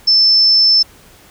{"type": "tone", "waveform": "sine", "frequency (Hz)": 5290, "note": "E8", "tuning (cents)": 5, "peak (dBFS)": -7, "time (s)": [0.07, 0.83], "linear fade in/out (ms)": 10, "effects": ["pink hiss -44 dBFS RMS until 1.3 s"]}